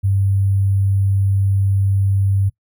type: tone with sample-and-hold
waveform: sine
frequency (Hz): 98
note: G2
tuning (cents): 0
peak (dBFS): -13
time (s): 0.03-2.5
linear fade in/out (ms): 20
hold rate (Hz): 11025
effects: noise-tail reverb RT60 0.1 s tail -21 dB re dry